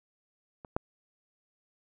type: clicks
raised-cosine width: 1 ms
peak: -30 / -14 dBFS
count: 2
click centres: 0.648 / 0.765 s
effects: none